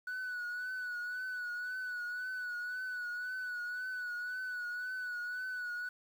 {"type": "tone with vibrato", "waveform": "sine", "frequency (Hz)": 1480, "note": "F#6", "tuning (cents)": 0, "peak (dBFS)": -34, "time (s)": [0.07, 5.89], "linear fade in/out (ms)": 5, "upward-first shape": "triangle", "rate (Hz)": 1.9, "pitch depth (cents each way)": 46, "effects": ["tanh soft clip ceiling -36 dBFS", "10-bit"]}